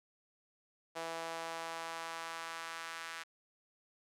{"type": "tone with high-pass filter sweep", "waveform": "sawtooth", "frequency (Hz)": 164.81, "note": "E3", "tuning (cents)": 0, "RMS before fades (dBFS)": -43, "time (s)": [0.95, 3.24], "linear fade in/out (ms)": 20, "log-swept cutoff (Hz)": [620, 1500], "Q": 1.5, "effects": ["low-pass 10000 Hz 12 dB/octave"]}